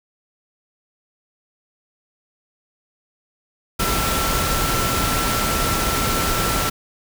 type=tone in noise; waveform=sine; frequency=1343 Hz; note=E6; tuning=32 cents sharp; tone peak=-25 dBFS; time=3.79-6.7 s; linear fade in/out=10 ms; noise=pink; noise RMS=-21 dBFS; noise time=3.79-6.7 s; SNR=-7 dB; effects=none